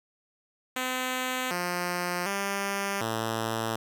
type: tone with pitch steps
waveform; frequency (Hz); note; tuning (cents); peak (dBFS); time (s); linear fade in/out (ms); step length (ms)
5% pulse; 255.6 / 177.1 / 198.5 / 112.3; C4 / F3 / G3 / A2; -40 / +24 / +22 / +36; -17; 0.76-3.76; 5; 750
effects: none